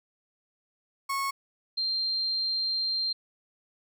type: tone pair in turn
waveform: 35% pulse / sine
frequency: 1099 / 4172 Hz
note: C#6 / C8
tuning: -15 / -6 cents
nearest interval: octave + major seventh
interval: 2309 cents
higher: second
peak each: -26 dBFS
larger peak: neither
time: 1.09-1.31 / 1.77-3.13 s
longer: second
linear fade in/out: 10 ms
effects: none